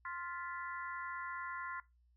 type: harmonic tone with a mistuned harmonic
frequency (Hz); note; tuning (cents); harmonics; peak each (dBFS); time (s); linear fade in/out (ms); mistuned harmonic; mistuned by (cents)
349.2; F4; 0; 3 / 4 / 5 / 6; -44 / -46 / -48 / -50; 0.05-1.8; 2; 6; -95
effects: noise-tail reverb RT60 0.2 s tail -18 dB re dry + added 60 Hz sine -67 dBFS peak until 2.16 s